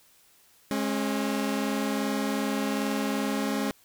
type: tone pair together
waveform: sawtooth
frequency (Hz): 208.9 / 271.5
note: G#3 / C#4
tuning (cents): +10 / -36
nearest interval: perfect fourth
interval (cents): 454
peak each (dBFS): -25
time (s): 0.71-3.71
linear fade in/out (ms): 0
effects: white hiss -60 dBFS RMS until 3.84 s